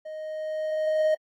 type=tone with level ramp; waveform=triangle; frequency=622.3 Hz; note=D#5; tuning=in tune; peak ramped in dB=-33 to -17 dBFS; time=0.05-1.15 s; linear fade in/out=10 ms; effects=AAC 48 kbps